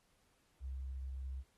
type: tone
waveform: sine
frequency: 66 Hz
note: C2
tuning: 16 cents sharp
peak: -40 dBFS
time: 0.6-1.44 s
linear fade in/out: 50 ms
effects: pink hiss -75 dBFS RMS until 1.57 s + AAC 32 kbps